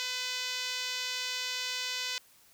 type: tone with band-pass filter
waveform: 5% pulse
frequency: 503 Hz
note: B4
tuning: 32 cents sharp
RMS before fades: -35 dBFS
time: 0-2.18 s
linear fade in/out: 0 ms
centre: 3800 Hz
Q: 0.68
effects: white hiss -61 dBFS RMS until 2.53 s